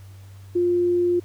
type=tone; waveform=sine; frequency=351.8 Hz; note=F4; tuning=13 cents sharp; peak=-17 dBFS; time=0.55-1.2 s; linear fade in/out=10 ms; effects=added 97 Hz sine -40 dBFS peak until 1.24 s + pink hiss -55 dBFS RMS until 1.24 s